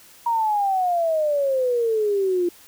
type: exponential sweep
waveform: sine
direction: down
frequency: 950 to 344.6 Hz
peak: -18 dBFS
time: 0.26-2.49 s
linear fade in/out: 5 ms
effects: white hiss -49 dBFS RMS until 2.67 s